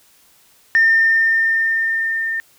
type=tone with level ramp; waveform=sine; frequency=1809 Hz; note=A6; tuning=48 cents sharp; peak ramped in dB=-8 to -19 dBFS; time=0.75-2.4 s; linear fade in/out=0 ms; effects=tanh soft clip ceiling -6 dBFS + white hiss -53 dBFS RMS until 2.58 s